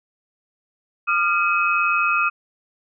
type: tone cluster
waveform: sine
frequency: 1207 / 1386 / 2542 Hz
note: D6 / F6 / D#7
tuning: +47 / -14 / +36 cents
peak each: -21 dBFS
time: 1.07-2.3 s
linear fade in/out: 20 ms
effects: none